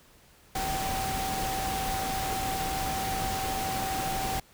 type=tone in noise; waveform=sine; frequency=769 Hz; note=G5; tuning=33 cents flat; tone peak=-31 dBFS; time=0.55-4.4 s; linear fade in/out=5 ms; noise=pink; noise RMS=-33 dBFS; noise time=0.55-4.4 s; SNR=-1 dB; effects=pink hiss -58 dBFS RMS until 4.53 s